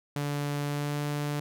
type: tone with pitch glide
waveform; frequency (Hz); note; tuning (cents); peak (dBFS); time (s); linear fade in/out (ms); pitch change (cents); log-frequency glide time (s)
sawtooth; 144.7 to 146.47; D3 to D3; -25 to -4; -25; 0.16-1.4; 2; +21; 0.65-1.01
effects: none